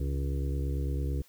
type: harmonic tone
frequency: 68.9 Hz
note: C#2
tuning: 10 cents flat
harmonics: 1 / 2 / 4 / 5 / 6 / 7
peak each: -29 / -35 / -41 / -43 / -45 / -46 dBFS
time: 0-1.22 s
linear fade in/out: 5 ms
effects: white hiss -61 dBFS RMS until 1.28 s